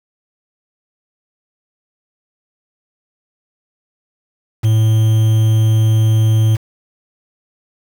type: tone with quantisation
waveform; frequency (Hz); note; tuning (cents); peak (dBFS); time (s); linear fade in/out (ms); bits
triangle; 110; A2; 0; -7; 4.63-6.57; 20; 5
effects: none